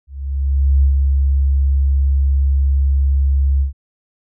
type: tone with ADSR envelope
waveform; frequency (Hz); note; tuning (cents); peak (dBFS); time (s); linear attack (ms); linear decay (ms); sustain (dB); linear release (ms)
sine; 68.6; C#2; -17; -8; 0.07-3.73; 760; 97; -3; 120
effects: none